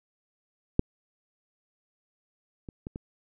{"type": "clicks", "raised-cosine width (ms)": 3, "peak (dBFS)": [-7, -27, -23, -23], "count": 4, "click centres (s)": [0.794, 2.688, 2.869, 2.959], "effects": []}